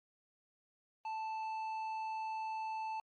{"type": "tone with tanh clipping", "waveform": "sine", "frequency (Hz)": 880, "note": "A5", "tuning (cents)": 0, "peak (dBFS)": -39, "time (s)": [1.05, 3], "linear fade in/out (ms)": 2, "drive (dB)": 8, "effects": ["Opus 32 kbps"]}